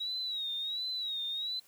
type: tone with vibrato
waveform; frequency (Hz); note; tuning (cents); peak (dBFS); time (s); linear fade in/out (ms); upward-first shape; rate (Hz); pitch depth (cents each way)
sine; 3831; A#7; +47; -33; 0-1.6; 10; sine; 1.4; 93
effects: white hiss -63 dBFS RMS until 1.67 s